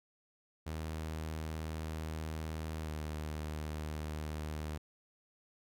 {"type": "tone with pitch glide", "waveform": "sawtooth", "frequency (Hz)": [78.9, 76.79], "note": ["D#2", "D#2"], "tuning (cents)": [25, -22], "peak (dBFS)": -34, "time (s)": [0.66, 4.78], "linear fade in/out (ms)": 10, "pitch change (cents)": -47, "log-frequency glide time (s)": [2.84, 2.9], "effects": []}